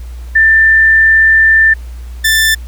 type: tone pair in turn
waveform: sine / sawtooth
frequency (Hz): 1781 / 1769.7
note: A6 / A6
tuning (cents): +21 / +10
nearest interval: unison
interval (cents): 11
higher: first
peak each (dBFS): -4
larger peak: neither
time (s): 0.35-1.74 / 2.24-2.55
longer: first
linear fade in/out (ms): 10
effects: added 60 Hz sine -23 dBFS peak until 2.67 s + pink hiss -43 dBFS RMS until 2.67 s